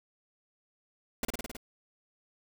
pink noise with echo, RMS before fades -31 dBFS, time 1.23-1.25 s, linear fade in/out 2 ms, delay 53 ms, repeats 6, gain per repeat -2 dB, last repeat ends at 1.568 s, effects none

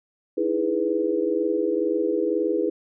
sine chord, E major seventh, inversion third, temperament equal with one note detuned, 307.6 / 329.6 / 415.3 / 493.9 Hz, D#4 / E4 / G#4 / B4, -20 / 0 / 0 / 0 cents, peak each -30 / -25 / -25 / -26 dBFS, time 0.37-2.7 s, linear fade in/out 10 ms, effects none

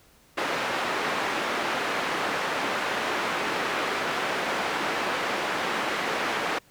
white band-pass noise, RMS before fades -28 dBFS, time 0.37-6.59 s, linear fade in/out 10 ms, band 240 to 1800 Hz, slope 12 dB/octave, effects pink hiss -58 dBFS RMS until 6.7 s

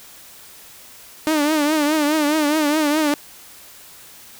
sawtooth tone with vibrato, 302.1 Hz, D4, 49 cents sharp, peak -12 dBFS, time 1.27-3.14 s, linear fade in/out 0 ms, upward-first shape triangle, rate 4.8 Hz, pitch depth 100 cents each way, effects white hiss -43 dBFS RMS until 4.39 s

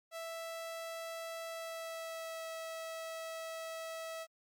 sawtooth tone with pitch glide, 659.3 to 650.6 Hz, E5 to E5, 0 to -23 cents, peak -37 dBFS, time 0.11-4.27 s, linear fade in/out 50 ms, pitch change -23 cents, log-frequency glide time 1.47-2.48 s, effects MP3 96 kbps

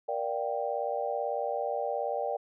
sine chord, G minor seventh, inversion first, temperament just, 470.4 / 588 / 705.6 / 784 Hz, Bb4 / D5 / F5 / G5, +16 / +2 / +18 / 0 cents, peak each -35 / -33 / -37 / -34 dBFS, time 0.08-2.37 s, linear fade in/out 10 ms, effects none

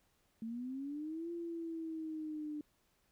sine linear two-way sweep, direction up then down, 220 to 342.9 to 297.1 Hz, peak -39 dBFS, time 0.42-2.61 s, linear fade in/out 2 ms, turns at 1.31 s, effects pink hiss -75 dBFS RMS until 3.11 s

